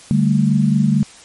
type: chord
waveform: sine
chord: D suspended fourth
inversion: none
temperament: just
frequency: 146.83 / 195.78 / 220.2 Hz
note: D3 / G3 / A3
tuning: 0 / -2 / +2 cents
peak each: -16 dBFS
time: 0.11-1.03 s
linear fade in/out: 0 ms
effects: white hiss -42 dBFS RMS until 1.24 s + MP3 48 kbps